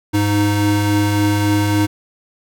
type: tone pair together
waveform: square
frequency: 102.21 / 310.2 Hz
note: G#2 / D#4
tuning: -27 / -5 cents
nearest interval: octave + perfect fifth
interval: 1922 cents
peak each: -17 dBFS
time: 0.13-1.87 s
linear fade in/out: 20 ms
effects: none